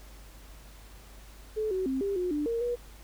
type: tone with pitch steps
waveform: sine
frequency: 432.6 / 375.3 / 264.7 / 398 / 360.3 / 296 / 463.2 / 482.4 Hz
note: A4 / F#4 / C4 / G4 / F#4 / D4 / A#4 / B4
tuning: -29 / +25 / +20 / +26 / -46 / +14 / -11 / -41 cents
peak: -27 dBFS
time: 1.56-2.76 s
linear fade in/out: 20 ms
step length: 150 ms
effects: added 50 Hz sine -48 dBFS peak until 3.03 s + pink hiss -54 dBFS RMS until 3.03 s